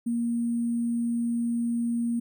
sine tone with sample-and-hold, 235.1 Hz, A#3, 15 cents sharp, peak -24 dBFS, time 0.06-2.2 s, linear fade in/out 10 ms, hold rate 8820 Hz, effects none

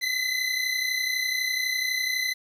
25% pulse tone pair together, 2009 / 2041 Hz, B6 / C7, +29 / -44 cents, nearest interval unison, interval 27 cents, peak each -24 dBFS, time 0.01-2.34 s, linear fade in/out 20 ms, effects low-pass 12000 Hz 12 dB/octave + 9-bit

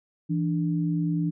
sine tone pair together, 165.5 / 294.9 Hz, E3 / D4, +7 / +7 cents, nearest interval minor seventh, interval 1000 cents, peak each -24 / -28 dBFS, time 0.29-1.31 s, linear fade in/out 20 ms, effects none

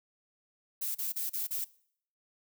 violet noise bursts, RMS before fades -34 dBFS, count 5, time 0.81-1.646 s, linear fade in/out 10 ms, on 140 ms, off 34 ms, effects noise-tail reverb RT60 0.6 s tail -21 dB re dry

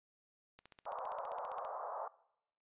click train, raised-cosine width 0.2 ms, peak -37 dBFS, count 17, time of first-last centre 0.59-1.65 s, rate 15.1 Hz
pink band-pass noise, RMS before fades -43 dBFS, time 0.86-2.08 s, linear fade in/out 5 ms, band 550 to 1200 Hz, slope 48 dB/octave
effects noise-tail reverb RT60 0.8 s tail -21 dB re dry + resampled to 8000 Hz

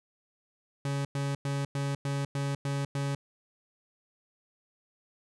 40% pulse tone bursts, 140 Hz, C#3, 18 cents sharp, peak -28 dBFS, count 8, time 0.85-3.15 s, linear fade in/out 2 ms, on 200 ms, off 100 ms, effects resampled to 24000 Hz

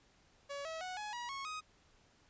sawtooth tone with pitch steps, 565 / 645.3 / 737 / 841.7 / 961.3 / 1097.8 / 1253.8 Hz, C#5 / E5 / F#5 / G#5 / B5 / C#6 / D#6, +33 / -37 / -7 / +23 / -47 / -17 / +13 cents, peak -37 dBFS, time 0.49-1.61 s, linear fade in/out 20 ms, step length 160 ms, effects pink hiss -68 dBFS RMS until 2.29 s + resampled to 16000 Hz

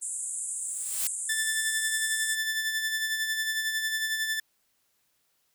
pink band-pass noise, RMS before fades -34 dBFS, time 0.01-2.36 s, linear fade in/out 20 ms, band 7300 to 10000 Hz, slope 96 dB/octave
blue noise with exponential growth, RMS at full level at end -27 dBFS, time 0.56-1.07 s, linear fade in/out 0 ms, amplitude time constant 110 ms
sawtooth tone with tremolo, 1760 Hz, A6, in tune, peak -22 dBFS, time 1.29-4.4 s, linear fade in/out 5 ms, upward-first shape sine, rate 11 Hz, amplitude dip 45%
effects white hiss -72 dBFS RMS until 5.54 s

